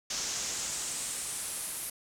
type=noise with band-pass filter sweep; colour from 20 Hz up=brown; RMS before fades=-36 dBFS; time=0.1-1.9 s; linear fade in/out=5 ms; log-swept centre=6000 to 11000 Hz; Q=2.8; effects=none